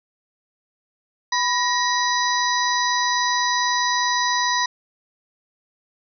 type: harmonic tone with a mistuned harmonic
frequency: 987.8 Hz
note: B5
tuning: in tune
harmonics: 1 / 2 / 4 / 5 / 6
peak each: -21 / -24 / -27 / -28 / -29 dBFS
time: 1.32-4.66 s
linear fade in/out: 5 ms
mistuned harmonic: 2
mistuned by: -76 cents
effects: none